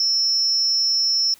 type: tone with amplitude modulation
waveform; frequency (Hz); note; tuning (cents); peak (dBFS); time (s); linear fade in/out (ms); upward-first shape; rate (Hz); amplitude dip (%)
sine; 5400; E8; +41; -13; 0-1.34; 2; sine; 231; 80
effects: white hiss -51 dBFS RMS until 1.39 s